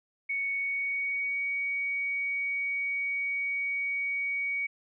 sine tone with pitch glide, 2225 to 2250 Hz, C#7 to C#7, +6 to +25 cents, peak -28 dBFS, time 0.29-4.67 s, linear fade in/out 10 ms, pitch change +19 cents, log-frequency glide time 0.54-1.37 s, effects none

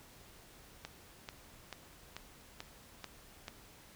click train, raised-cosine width 0.2 ms, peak -25 dBFS, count 7, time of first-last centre 0.85-3.482 s, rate 2.28 Hz, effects pink hiss -58 dBFS RMS until 3.95 s

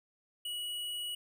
sine tone with hard clipping, 2921 Hz, F#7, 23 cents flat, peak -37 dBFS, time 0.45-1.15 s, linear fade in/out 5 ms, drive 15 dB, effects none

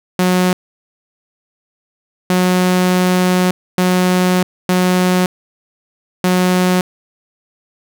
sawtooth tone bursts at uneven times, 182.2 Hz, F#3, 26 cents flat, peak -7 dBFS, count 5, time 0.19-0.53 / 2.3-3.51 / 3.78-4.43 / 4.69-5.26 / 6.24-6.81 s, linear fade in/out 2 ms, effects none

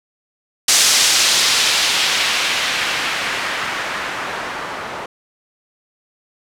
blue noise with low-pass filter sweep, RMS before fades -18 dBFS, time 0.68-5.06 s, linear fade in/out 5 ms, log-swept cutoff 6200 to 950 Hz, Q 1, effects none

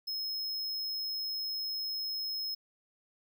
square tone, 5160 Hz, E8, 38 cents flat, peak -34 dBFS, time 0.07-2.55 s, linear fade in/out 10 ms, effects none

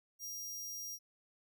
sawtooth tone, 5700 Hz, F8, 34 cents sharp, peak -39 dBFS, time 0.19-0.99 s, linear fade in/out 50 ms, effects none

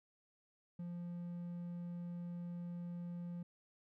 triangle tone, 174 Hz, F3, 6 cents flat, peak -40 dBFS, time 0.79-3.43 s, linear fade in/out 5 ms, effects none

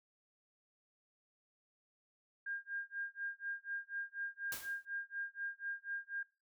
sine tone with tremolo, 1609 Hz, G6, 45 cents sharp, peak -37 dBFS, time 2.46-6.23 s, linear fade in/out 5 ms, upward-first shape sine, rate 4.1 Hz, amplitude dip 100%
white noise with exponential decay, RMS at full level -40 dBFS, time 4.52-4.85 s, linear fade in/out 1 ms, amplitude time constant 71 ms
effects noise-tail reverb RT60 0.3 s tail -20 dB re dry

